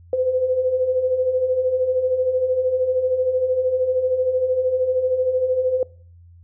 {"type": "beating tone pair", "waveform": "sine", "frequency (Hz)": [500, 513], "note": ["B4", "C5"], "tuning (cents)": [21, -34], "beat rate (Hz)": 13, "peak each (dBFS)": [-25, -18], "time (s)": [0.13, 5.83], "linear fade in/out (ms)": 2, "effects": ["noise-tail reverb RT60 0.5 s tail -24 dB re dry", "added 86 Hz sine -44 dBFS peak until 6.43 s"]}